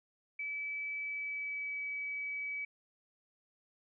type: tone with pitch glide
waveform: sine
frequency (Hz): 2300 to 2284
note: D7 to D7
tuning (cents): -37 to -49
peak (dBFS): -36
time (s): 0.39-2.65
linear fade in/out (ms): 5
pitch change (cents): -12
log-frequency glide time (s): 0.98-1.82
effects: none